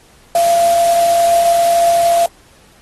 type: tone in noise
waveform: sine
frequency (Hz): 684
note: F5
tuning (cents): -36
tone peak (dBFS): -9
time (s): 0.35-2.26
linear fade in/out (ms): 2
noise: white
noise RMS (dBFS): -24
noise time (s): 0.35-2.26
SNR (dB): +12
effects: pink hiss -48 dBFS RMS until 2.81 s + AAC 32 kbps